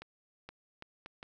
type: accelerating click train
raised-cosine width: 0.3 ms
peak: -29 dBFS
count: 5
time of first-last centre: 0.02-1.229 s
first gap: 470 ms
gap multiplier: 0.71
effects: none